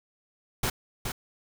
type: noise with echo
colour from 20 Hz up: pink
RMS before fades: -27 dBFS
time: 0.63-0.7 s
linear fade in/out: 5 ms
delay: 420 ms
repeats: 1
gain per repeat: -5 dB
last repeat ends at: 1.12 s
effects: none